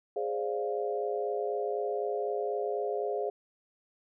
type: chord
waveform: sine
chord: D half-diminished seventh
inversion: second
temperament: equal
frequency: 415.3 / 523.3 / 587.3 / 698.5 Hz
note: Ab4 / C5 / D5 / F5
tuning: 0 / 0 / 0 / 0 cents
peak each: -32 / -36 / -38 / -36 dBFS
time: 0.16-3.3 s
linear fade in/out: 5 ms
effects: none